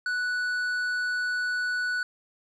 sine tone with tanh clipping, 1480 Hz, F#6, in tune, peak -27 dBFS, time 0.06-2.03 s, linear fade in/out 2 ms, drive 8 dB, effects none

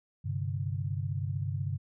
sine chord, G suspended fourth, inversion none, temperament equal, 98 / 130.81 / 146.83 Hz, G2 / C3 / D3, 0 / 0 / 0 cents, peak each -33 / -35 / -36 dBFS, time 0.24-1.78 s, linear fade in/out 20 ms, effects none

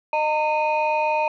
sine tone cluster, 613 / 912 / 2485 Hz, D#5 / A#5 / D#7, -26 / -38 / -3 cents, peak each -22 / -20 / -26 dBFS, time 0.13-1.28 s, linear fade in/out 2 ms, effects tanh soft clip ceiling -13 dBFS

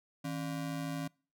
square ring-modulated tone, 216.2 Hz, A3, 30 cents flat, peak -33 dBFS, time 0.24-1.08 s, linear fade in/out 10 ms, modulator 56.7 Hz, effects noise-tail reverb RT60 0.4 s tail -26 dB re dry

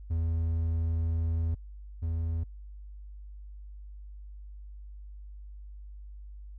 triangle tone pair in turn, 82.1 / 82.1 Hz, E2 / E2, -6 / -6 cents, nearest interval unison, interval 0 cents, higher neither, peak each -24 / -26 dBFS, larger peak first, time 0.1-1.55 / 2.02-2.44 s, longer first, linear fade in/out 10 ms, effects added 50 Hz sine -42 dBFS peak until 6.58 s

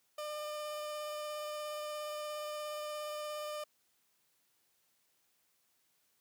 30% pulse tone with vibrato, 601 Hz, D5, 40 cents sharp, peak -36 dBFS, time 0.18-3.64 s, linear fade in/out 5 ms, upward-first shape sine, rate 17 Hz, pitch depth 9 cents each way, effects white hiss -75 dBFS RMS until 6.2 s + high-pass 80 Hz 12 dB/octave

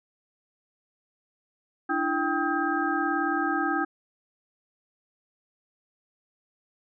sine tone cluster, 296.9 / 335.3 / 784 / 1270 / 1601 Hz, D4 / E4 / G5 / D#6 / G6, +19 / +30 / 0 / +35 / +36 cents, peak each -30 dBFS, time 1.89-3.85 s, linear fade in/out 10 ms, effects none

